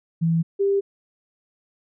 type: tone pair in turn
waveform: sine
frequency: 165 / 396.7 Hz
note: E3 / G4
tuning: +2 / +21 cents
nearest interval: octave + minor third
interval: 1519 cents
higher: second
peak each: -17 dBFS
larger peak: neither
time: 0.21-0.43 / 0.59-0.81 s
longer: neither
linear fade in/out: 20 ms
effects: none